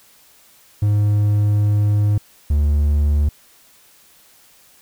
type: tone pair in turn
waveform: triangle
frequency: 103.83 / 73.42 Hz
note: G#2 / D2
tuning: 0 / 0 cents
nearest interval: tritone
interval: 600 cents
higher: first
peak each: -11 dBFS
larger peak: neither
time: 0.82-2.18 / 2.5-3.29 s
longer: first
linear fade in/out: 5 ms
effects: white hiss -51 dBFS RMS until 4.81 s